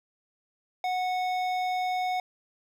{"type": "tone with hard clipping", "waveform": "sine", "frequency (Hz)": 735, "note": "F#5", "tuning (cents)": -12, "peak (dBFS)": -28, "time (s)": [0.84, 2.2], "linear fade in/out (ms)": 2, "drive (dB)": 12, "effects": []}